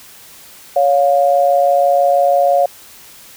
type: tone pair together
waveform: sine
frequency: 560 / 706.1 Hz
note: C#5 / F5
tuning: +18 / +19 cents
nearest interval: major third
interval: 401 cents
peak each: -12 dBFS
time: 0.76-2.66 s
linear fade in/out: 5 ms
effects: white hiss -40 dBFS RMS until 3.36 s